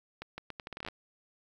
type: accelerating click train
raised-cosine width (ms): 0.3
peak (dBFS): -24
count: 13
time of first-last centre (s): 0.22-0.885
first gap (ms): 160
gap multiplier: 0.77
effects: 10-bit